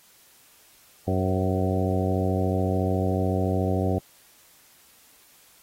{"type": "harmonic tone with a mistuned harmonic", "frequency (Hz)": 93.8, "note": "F#2", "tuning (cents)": 24, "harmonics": [1, 2, 3, 4, 5, 6, 7, 8], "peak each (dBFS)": [-25, -28, -30, -31, -32, -33, -33, -34], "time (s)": [1.07, 3.99], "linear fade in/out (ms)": 10, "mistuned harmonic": 6, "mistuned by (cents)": -34, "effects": ["white hiss -56 dBFS RMS until 5.62 s", "AAC 48 kbps"]}